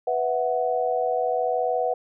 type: chord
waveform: sine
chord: B suspended fourth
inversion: none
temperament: equal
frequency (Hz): 493.9 / 659.3 / 740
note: B4 / E5 / F#5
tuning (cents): 0 / 0 / 0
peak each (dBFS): -25 / -27 / -25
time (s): 0.07-1.94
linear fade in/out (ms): 5
effects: none